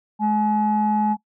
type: tone pair together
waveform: sine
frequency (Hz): 211.9 / 849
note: G#3 / G#5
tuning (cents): +35 / +38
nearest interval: 2 octaves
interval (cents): 2403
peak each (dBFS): -19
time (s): 0.19-1.17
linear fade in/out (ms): 50
effects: noise-tail reverb RT60 0.1 s tail -20 dB re dry + tanh soft clip ceiling -11 dBFS

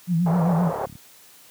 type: tone with vibrato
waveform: sine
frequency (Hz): 170.8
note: F3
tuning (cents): -38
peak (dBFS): -17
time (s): 0.07-0.72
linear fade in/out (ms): 50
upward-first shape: sine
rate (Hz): 7.7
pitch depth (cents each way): 87
type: click train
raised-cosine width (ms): 5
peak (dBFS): -27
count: 26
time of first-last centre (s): 0.25-0.954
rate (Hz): 35.5
type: band-pass noise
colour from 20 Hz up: white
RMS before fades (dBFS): -28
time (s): 0.26-0.86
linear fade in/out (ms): 5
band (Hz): 460 to 860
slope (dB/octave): 24
effects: white hiss -50 dBFS RMS until 1.5 s + high-pass 100 Hz 12 dB/octave

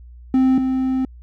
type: tone pair in turn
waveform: triangle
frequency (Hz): 260.9 / 260.9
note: C4 / C4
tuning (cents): -5 / -5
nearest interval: unison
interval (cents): 0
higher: neither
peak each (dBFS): -10 / -15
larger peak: first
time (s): 0.34-0.58 / 0.58-1.05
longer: second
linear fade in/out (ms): 2
effects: added 60 Hz sine -38 dBFS peak until 1.22 s

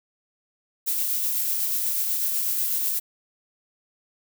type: noise with tremolo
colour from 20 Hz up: violet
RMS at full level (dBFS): -24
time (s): 0.86-3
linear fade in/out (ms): 20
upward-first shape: sine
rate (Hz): 8.1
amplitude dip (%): 25
effects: none

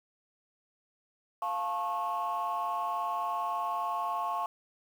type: chord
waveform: sine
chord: F augmented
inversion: none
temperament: just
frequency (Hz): 698.5 / 873.1 / 1091.3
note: F5 / A5 / C#6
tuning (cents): 0 / -14 / -27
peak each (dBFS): -34 / -34 / -31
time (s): 1.42-4.46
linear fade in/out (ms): 2
effects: tanh soft clip ceiling -25 dBFS + 9-bit

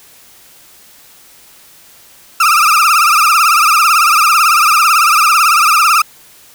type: tone with vibrato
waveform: 35% pulse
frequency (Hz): 1276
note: D#6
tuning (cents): +43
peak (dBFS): -5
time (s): 2.4-6.02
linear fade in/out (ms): 5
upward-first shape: triangle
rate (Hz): 18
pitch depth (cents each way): 160
effects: white hiss -42 dBFS RMS until 6.54 s

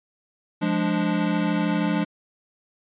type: chord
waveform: square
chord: D diminished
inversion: first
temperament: equal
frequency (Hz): 174.61 / 207.7 / 293.7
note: F3 / Ab3 / D4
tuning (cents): 0 / 0 / 0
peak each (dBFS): -26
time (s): 0.61-2.05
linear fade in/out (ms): 20
effects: resampled to 8000 Hz

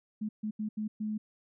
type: tone bursts at uneven times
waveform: sine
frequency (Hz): 213.9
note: A3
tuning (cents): -49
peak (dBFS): -31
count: 5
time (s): 0.21-0.29 / 0.43-0.51 / 0.59-0.69 / 0.77-0.88 / 1-1.18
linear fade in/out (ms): 10
effects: none

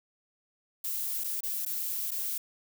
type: noise with dropouts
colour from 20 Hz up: violet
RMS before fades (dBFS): -33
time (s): 0.84-2.38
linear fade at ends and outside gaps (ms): 5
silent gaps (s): 1.238-1.242 / 1.407-1.432 / 1.652-1.661 / 2.108-2.115
effects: none

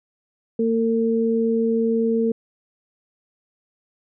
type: tone pair together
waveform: sine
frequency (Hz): 228.2 / 453.6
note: A#3 / A#4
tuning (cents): -37 / -47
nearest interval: octave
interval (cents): 1190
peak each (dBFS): -20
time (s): 0.59-2.32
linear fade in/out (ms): 5
effects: none

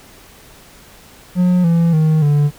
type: tone with pitch steps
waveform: triangle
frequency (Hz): 180 / 167.95 / 156.7 / 146.21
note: F#3 / E3 / D#3 / D3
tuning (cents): -47 / +33 / +13 / -7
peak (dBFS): -8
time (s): 1.35-2.51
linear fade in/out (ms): 50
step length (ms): 290
effects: pink hiss -43 dBFS RMS until 2.58 s

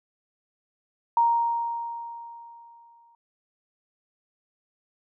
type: tone with exponential decay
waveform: sine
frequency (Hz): 934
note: A#5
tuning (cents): +3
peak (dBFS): -16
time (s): 1.17-3.15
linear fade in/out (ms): 2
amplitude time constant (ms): 430
effects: none

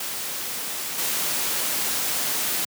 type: noise with level steps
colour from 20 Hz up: white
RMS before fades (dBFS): -30 / -25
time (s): 0-2.65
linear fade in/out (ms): 5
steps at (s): 0.98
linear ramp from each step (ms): 5
effects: high-pass 150 Hz 12 dB/octave

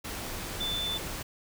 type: tone in noise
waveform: sine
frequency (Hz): 3520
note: A7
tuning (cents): 0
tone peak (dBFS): -30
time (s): 0.6-0.98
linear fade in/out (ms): 10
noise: pink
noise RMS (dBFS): -37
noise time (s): 0.04-1.23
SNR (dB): +4
effects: none

